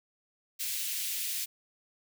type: high-pass noise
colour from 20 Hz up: white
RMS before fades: -34 dBFS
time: 0.59-1.46 s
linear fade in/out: 20 ms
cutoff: 2200 Hz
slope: 24 dB/octave
effects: none